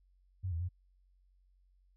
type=tone with pitch steps; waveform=sine; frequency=93 / 82.7 / 89.7 Hz; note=F#2 / E2 / F2; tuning=+9 / +6 / +47 cents; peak=-33 dBFS; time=0.43-0.691 s; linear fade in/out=20 ms; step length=87 ms; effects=added 46 Hz sine -65 dBFS peak until 1.96 s

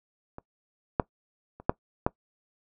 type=clicks; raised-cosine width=1 ms; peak=-26 / -7 / -30 / -7 / -9 dBFS; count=5; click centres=0.384 / 0.998 / 1.6 / 1.695 / 2.065 s; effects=noise-tail reverb RT60 0.1 s tail -21 dB re dry

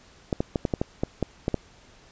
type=clicks; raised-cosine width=2 ms; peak=-10 dBFS; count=10; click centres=0.328 / 0.405 / 0.558 / 0.652 / 0.738 / 0.815 / 1.035 / 1.227 / 1.481 / 1.543 s; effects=pink hiss -54 dBFS RMS until 2.11 s + resampled to 16000 Hz

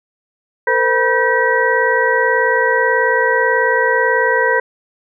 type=tone cluster; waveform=sine; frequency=454.7 / 513 / 971 / 1552 / 1921 Hz; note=A#4 / C5 / B5 / G6 / B6; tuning=-43 / -34 / -30 / -18 / -48 cents; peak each=-18 dBFS; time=0.67-4.6 s; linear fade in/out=5 ms; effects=none

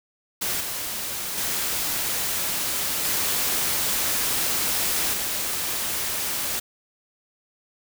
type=noise with level steps; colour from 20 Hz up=white; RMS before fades=-26 / -30 / -26 / -24 / -27 dBFS; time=0.41-6.6 s; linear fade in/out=10 ms; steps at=0.6 / 1.37 / 3.04 / 5.13 s; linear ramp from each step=10 ms; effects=none

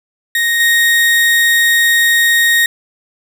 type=tone with level steps; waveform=35% pulse; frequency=1864.7 Hz; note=A#6; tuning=in tune; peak=-10 / -7 dBFS; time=0.35-2.66 s; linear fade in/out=2 ms; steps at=0.6 s; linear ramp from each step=2 ms; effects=none

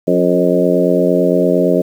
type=harmonic tone with a mistuned harmonic; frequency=88.8 Hz; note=F2; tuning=29 cents sharp; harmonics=2 / 3 / 4 / 5 / 6 / 7; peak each=-17 / -17 / -17 / -17 / -17 / -17 dBFS; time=0.07-1.82 s; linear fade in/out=10 ms; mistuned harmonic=3; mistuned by=+31 cents; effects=7-bit

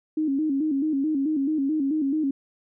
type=tone with vibrato; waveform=sine; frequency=291.7 Hz; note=D4; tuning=12 cents flat; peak=-21 dBFS; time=0.17-2.31 s; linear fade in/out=5 ms; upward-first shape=square; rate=4.6 Hz; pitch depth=110 cents each way; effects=none

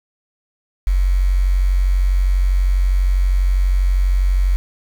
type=tone with quantisation; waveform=sine; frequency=46.18 Hz; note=F#1; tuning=3 cents flat; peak=-12 dBFS; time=0.87-4.56 s; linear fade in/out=0 ms; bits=6; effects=none

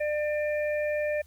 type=harmonic tone; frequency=598 Hz; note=D5; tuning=31 cents sharp; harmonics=1 / 3 / 4; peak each=-26 / -36 / -38 dBFS; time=0-1.22 s; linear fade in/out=10 ms; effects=added 74 Hz sine -53 dBFS peak until 1.26 s + white hiss -63 dBFS RMS until 1.26 s

